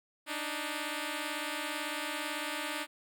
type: beating tone pair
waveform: 5% pulse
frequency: 292 / 310 Hz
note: D4 / D#4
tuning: -10 / -6 cents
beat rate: 18 Hz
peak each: -26 dBFS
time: 0.26-2.87 s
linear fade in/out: 50 ms
effects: none